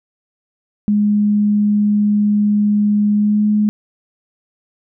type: tone with pitch glide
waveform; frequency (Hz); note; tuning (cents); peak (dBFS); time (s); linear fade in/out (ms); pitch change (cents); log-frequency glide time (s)
sine; 207.7 to 210.4; G#3 to G#3; 0 to +23; -11; 0.88-3.69; 0; +23; 3.13-3.46
effects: none